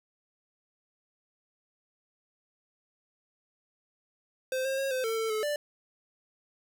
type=tone with pitch steps; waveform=square; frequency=519 / 535 / 543 / 515 / 449 / 446.4 / 432.1 / 589 Hz; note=C5 / C5 / C#5 / C5 / A4 / A4 / A4 / D5; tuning=-14 / +38 / -36 / -28 / +35 / +25 / -31 / +5 cents; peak=-29 dBFS; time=4.52-5.56 s; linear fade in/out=2 ms; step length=130 ms; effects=none